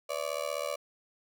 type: tone with amplitude modulation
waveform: 35% pulse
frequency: 576 Hz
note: D5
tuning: 34 cents flat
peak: -26 dBFS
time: 0.09-0.76 s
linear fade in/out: 10 ms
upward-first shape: sine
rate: 75.7 Hz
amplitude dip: 100%
effects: none